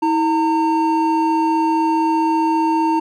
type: tone pair together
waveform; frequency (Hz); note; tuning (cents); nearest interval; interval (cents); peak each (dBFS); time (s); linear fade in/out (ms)
triangle; 322.4 / 912; E4 / A#5; -38 / -38; octave + tritone; 1800; -15; 0.02-3; 10
effects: none